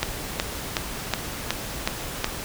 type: click train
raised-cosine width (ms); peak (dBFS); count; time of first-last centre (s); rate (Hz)
0.2; -4; 7; 0.03-2.244; 2.71
effects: pink hiss -33 dBFS RMS until 2.44 s